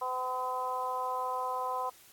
harmonic tone, 254.1 Hz, B3, 49 cents sharp, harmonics 2 / 3 / 4 / 5, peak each -39 / -37 / -33 / -43 dBFS, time 0.01-1.9 s, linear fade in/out 10 ms, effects white hiss -58 dBFS RMS until 2.12 s + AAC 64 kbps

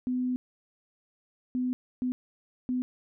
sine tone bursts at uneven times, 251.6 Hz, B3, 32 cents sharp, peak -26 dBFS, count 4, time 0.07-0.36 / 1.55-1.73 / 2.02-2.12 / 2.69-2.82 s, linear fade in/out 0 ms, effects none

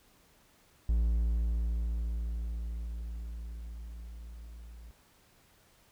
triangle tone with level ramp, 57 Hz, A#1, 38 cents flat, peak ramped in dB -22 to -44 dBFS, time 0.89-4.91 s, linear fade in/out 0 ms, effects pink hiss -64 dBFS RMS until 5.91 s

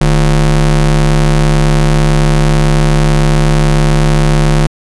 square ring-modulated tone, 92.6 Hz, F#2, 2 cents sharp, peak -4 dBFS, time 0.01-4.67 s, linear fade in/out 5 ms, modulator 58.1 Hz, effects resampled to 24000 Hz

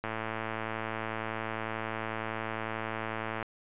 click train, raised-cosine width 0.5 ms, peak -19 dBFS, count 377, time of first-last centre 0.04-3.427 s, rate 111 Hz, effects resampled to 8000 Hz

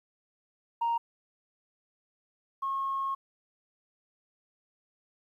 sine tone pair in turn, 932.3 / 1085.6 Hz, A#5 / C#6, 0 / -36 cents, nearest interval minor third, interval 264 cents, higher second, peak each -24 / -28 dBFS, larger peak first, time 0.81-0.98 / 2.62-3.15 s, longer second, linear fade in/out 10 ms, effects tanh soft clip ceiling -23 dBFS + 11-bit

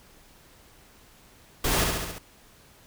pink noise with echo, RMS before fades -25 dBFS, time 1.64-1.84 s, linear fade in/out 5 ms, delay 69 ms, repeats 5, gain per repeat -3 dB, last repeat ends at 2.185 s, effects pink hiss -55 dBFS RMS until 2.86 s

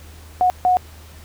sine tone bursts at uneven times, 730 Hz, F#5, 24 cents flat, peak -12 dBFS, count 2, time 0.41-0.5 / 0.65-0.77 s, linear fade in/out 0 ms, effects added 78 Hz sine -40 dBFS peak until 1.24 s + pink hiss -46 dBFS RMS until 1.24 s

